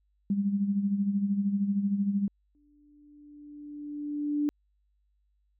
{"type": "tone with tremolo", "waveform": "sine", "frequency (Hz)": 200.1, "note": "G3", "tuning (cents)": 36, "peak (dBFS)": -22, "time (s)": [0.3, 2.28], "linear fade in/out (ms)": 2, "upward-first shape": "sine", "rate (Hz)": 13, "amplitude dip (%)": 60}
{"type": "tone with exponential growth", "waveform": "sine", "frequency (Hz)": 293.7, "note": "D4", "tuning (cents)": 0, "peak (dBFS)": -23, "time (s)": [2.55, 4.49], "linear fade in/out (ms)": 0, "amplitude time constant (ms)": 420}
{"effects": ["added 50 Hz sine -68 dBFS peak until 5.59 s"]}